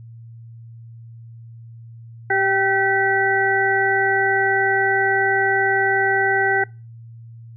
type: harmonic tone with a mistuned harmonic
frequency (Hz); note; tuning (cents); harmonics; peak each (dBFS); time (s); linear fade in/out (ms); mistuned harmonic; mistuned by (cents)
389.9; G4; -9; 1 / 2 / 4 / 5; -22 / -21 / -20 / -22; 2.3-6.64; 5; 4; -32
effects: noise-tail reverb RT60 0.3 s tail -24 dB re dry + added 115 Hz sine -37 dBFS peak until 7.56 s